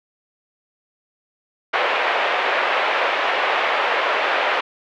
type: band-pass noise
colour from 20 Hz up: pink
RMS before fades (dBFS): -20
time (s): 1.73-4.61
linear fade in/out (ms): 10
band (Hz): 510 to 2900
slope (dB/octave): 24
effects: none